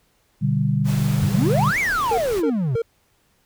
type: chord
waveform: sine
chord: G major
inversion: first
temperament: just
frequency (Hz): 122.5 / 147 / 196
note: B2 / D3 / G3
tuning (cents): -14 / +2 / 0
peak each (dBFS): -22 / -20 / -23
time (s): 0.41-1.72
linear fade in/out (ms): 20
type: noise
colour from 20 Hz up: pink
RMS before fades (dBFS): -33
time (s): 0.84-2.43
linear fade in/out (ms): 50
type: exponential two-way sweep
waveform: triangle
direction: up then down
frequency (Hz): 82.41 to 2349 to 116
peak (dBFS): -17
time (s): 1.22-2.76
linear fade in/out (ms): 5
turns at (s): 1.79
type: tone bursts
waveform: triangle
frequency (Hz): 459.8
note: A#4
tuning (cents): -24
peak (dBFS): -17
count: 3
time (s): 2.11-2.82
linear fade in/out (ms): 5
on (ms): 70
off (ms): 250
effects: pink hiss -63 dBFS RMS until 3.45 s